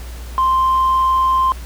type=tone with tanh clipping; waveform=triangle; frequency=1046.5 Hz; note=C6; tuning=in tune; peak=-12 dBFS; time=0.38-1.52 s; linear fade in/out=0 ms; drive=5 dB; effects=added 60 Hz sine -28 dBFS peak until 1.65 s + pink hiss -39 dBFS RMS until 1.65 s